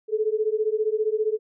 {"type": "beating tone pair", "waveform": "sine", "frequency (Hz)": [425, 440], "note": ["G#4", "A4"], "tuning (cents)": [40, 0], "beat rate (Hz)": 15, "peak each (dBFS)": [-24, -24], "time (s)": [0.08, 1.39], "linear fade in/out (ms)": 50, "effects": []}